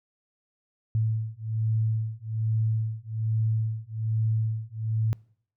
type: beating tone pair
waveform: sine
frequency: 110 / 111.2 Hz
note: A2 / A2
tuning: 0 / +19 cents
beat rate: 1.2 Hz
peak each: -27 dBFS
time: 0.95-5.13 s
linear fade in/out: 0 ms
effects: noise-tail reverb RT60 0.6 s tail -25 dB re dry